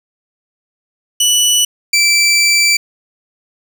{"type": "tone pair in turn", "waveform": "20% pulse", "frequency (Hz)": [2960, 2332], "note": ["F#7", "D7"], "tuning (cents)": [0, -13], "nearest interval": "major third", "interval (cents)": 413, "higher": "first", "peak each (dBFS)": -4, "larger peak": "neither", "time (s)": [[1.2, 1.65], [1.93, 2.77]], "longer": "second", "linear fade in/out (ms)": 5, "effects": []}